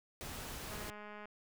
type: noise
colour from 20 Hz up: pink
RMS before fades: -45 dBFS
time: 0.21-0.9 s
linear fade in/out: 0 ms
type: click train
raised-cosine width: 0.5 ms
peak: -35 dBFS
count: 115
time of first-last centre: 0.71-1.255 s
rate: 209 Hz
effects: none